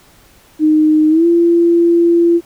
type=tone with pitch glide; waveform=sine; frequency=308.7 to 340.6 Hz; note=D#4 to F4; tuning=-14 to -43 cents; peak=-7 dBFS; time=0.59-2.41 s; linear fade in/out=50 ms; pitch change=+171 cents; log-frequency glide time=1.09-1.26 s; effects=pink hiss -47 dBFS RMS until 2.45 s

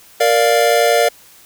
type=chord; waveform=square; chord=Bb major; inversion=none; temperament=equal; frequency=466.2 / 587.3 / 698.5 Hz; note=Bb4 / D5 / F5; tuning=0 / 0 / 0 cents; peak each=-16 dBFS; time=0.2-1.09 s; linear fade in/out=10 ms; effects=white hiss -45 dBFS RMS until 1.45 s

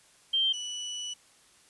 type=tone pair in turn; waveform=sine / 30% pulse; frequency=3148 / 2959 Hz; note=G7 / F#7; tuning=+7 / -1 cents; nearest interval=minor second; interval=108 cents; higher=first; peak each=-23 / -31 dBFS; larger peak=first; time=0.33-0.53 / 0.53-1.14 s; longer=second; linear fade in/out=10 ms; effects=white hiss -60 dBFS RMS until 1.69 s + resampled to 24000 Hz

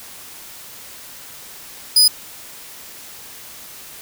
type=tone; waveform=sawtooth; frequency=4978 Hz; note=D#8; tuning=in tune; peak=-6 dBFS; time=1.96-2.08 s; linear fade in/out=5 ms; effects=white hiss -38 dBFS RMS until 4.01 s

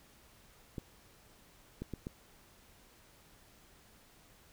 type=clicks; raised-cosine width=3 ms; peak=-26 dBFS; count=4; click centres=0.782 / 1.82 / 1.937 / 2.069 s; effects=pink hiss -62 dBFS RMS until 4.52 s

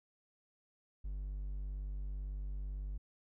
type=tone; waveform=triangle; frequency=49 Hz; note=G1; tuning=in tune; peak=-36 dBFS; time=1.04-2.98 s; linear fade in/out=10 ms; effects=none

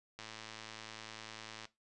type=click train; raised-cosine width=0.2 ms; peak=-29 dBFS; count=162; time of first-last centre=0.19-1.654 s; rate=110 Hz; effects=noise-tail reverb RT60 0.2 s tail -17 dB re dry + resampled to 24000 Hz

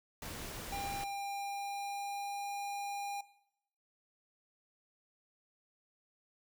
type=noise; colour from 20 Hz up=pink; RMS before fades=-44 dBFS; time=0.22-1.04 s; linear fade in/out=2 ms
type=tone with pitch glide; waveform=square; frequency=798 to 806.3 Hz; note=G5 to G5; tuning=+31 to +49 cents; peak=-39 dBFS; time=0.72-3.21 s; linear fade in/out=5 ms; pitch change=+18 cents; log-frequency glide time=0.96-2.49 s
effects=noise-tail reverb RT60 0.8 s tail -18 dB re dry

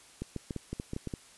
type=clicks; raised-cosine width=3 ms; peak=-22 dBFS; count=10; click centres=0.22 / 0.363 / 0.508 / 0.563 / 0.73 / 0.799 / 0.934 / 0.964 / 1.073 / 1.138 s; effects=white hiss -56 dBFS RMS until 1.37 s + resampled to 24000 Hz

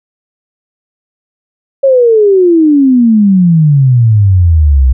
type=exponential sweep; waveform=sine; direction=down; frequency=554.4 to 61.74 Hz; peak=-3 dBFS; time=1.83-4.93 s; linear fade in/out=10 ms; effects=none

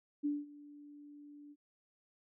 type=tone with ADSR envelope; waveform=sine; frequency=291.6 Hz; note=D4; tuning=12 cents flat; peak=-30 dBFS; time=0.23-1.56 s; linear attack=25 ms; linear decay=200 ms; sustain=-21 dB; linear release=46 ms; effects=none

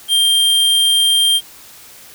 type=tone; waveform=square; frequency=3184 Hz; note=G7; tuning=26 cents sharp; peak=-11 dBFS; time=0.08-1.41 s; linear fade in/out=50 ms; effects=white hiss -40 dBFS RMS until 2.14 s

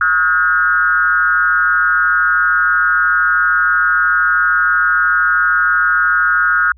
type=tone with frequency modulation; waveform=sine; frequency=1438 Hz; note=F#6; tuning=50 cents flat; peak=-10 dBFS; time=0.01-6.72 s; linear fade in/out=2 ms; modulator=163 Hz; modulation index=1; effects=added 62 Hz sine -41 dBFS peak until 6.77 s

